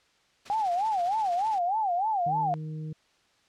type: noise with tremolo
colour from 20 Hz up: white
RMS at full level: -43 dBFS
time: 0.45-1.59 s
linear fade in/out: 10 ms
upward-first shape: sine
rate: 15 Hz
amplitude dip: 45%
type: tone with vibrato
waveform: sine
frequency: 784 Hz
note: G5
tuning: in tune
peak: -24 dBFS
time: 0.5-2.54 s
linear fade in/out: 0 ms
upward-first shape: sine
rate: 3.3 Hz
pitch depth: 220 cents each way
type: harmonic tone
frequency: 155.56 Hz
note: D#3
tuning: in tune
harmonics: 1 / 2 / 3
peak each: -33 / -47 / -49 dBFS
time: 2.26-2.93 s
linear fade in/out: 5 ms
effects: white hiss -65 dBFS RMS until 3.48 s + low-pass 5000 Hz 12 dB/octave